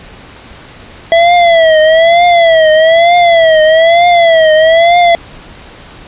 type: tone with vibrato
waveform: square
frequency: 661 Hz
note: E5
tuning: 5 cents sharp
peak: -4 dBFS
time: 1.12-5.15 s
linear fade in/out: 0 ms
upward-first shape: triangle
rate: 1.1 Hz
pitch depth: 120 cents each way
effects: pink hiss -33 dBFS RMS until 6.07 s + resampled to 8000 Hz